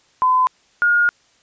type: tone pair in turn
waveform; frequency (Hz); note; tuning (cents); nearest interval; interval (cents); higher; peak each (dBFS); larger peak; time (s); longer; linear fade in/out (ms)
sine; 1017 / 1427.5; C6 / F6; -50 / +37; tritone; 587; second; -12; neither; 0.22-0.47 / 0.82-1.09; second; 0
effects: white hiss -57 dBFS RMS until 1.42 s + resampled to 16000 Hz